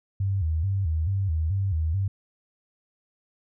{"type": "tone with vibrato", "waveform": "sine", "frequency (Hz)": 88.1, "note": "F2", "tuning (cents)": 16, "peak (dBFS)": -22, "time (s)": [0.2, 2.08], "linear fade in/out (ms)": 5, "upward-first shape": "square", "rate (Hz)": 2.3, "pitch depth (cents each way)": 180, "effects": []}